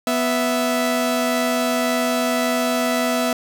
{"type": "tone pair together", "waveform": "sawtooth", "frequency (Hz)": [247, 659.3], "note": ["B3", "E5"], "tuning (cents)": [0, 0], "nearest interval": "octave + perfect fourth", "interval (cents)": 1700, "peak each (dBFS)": -17, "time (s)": [0.07, 3.33], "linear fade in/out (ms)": 2, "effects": []}